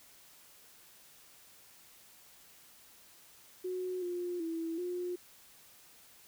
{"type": "tone with pitch steps", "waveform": "sine", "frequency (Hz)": [366.6, 353.5, 328.9, 356.6], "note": ["F#4", "F4", "E4", "F4"], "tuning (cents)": [-16, 21, -4, 36], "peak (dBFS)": -34, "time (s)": [3.64, 5.16], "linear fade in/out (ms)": 10, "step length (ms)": 380, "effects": ["white hiss -59 dBFS RMS until 6.27 s"]}